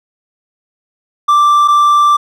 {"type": "tone pair in turn", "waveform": "triangle", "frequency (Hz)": [1175, 1175], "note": ["D6", "D6"], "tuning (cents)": [1, 1], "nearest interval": "unison", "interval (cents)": 0, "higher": "neither", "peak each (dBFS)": -4, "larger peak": "neither", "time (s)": [[1.28, 1.68], [1.68, 2.17]], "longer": "second", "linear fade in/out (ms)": 10, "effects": []}